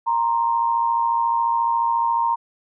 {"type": "tone pair together", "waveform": "sine", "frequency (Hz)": [932.3, 1046.5], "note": ["A#5", "C6"], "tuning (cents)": [0, 0], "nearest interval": "major second", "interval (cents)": 200, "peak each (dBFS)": [-18, -24], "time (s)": [0.06, 2.36], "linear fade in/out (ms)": 20, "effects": []}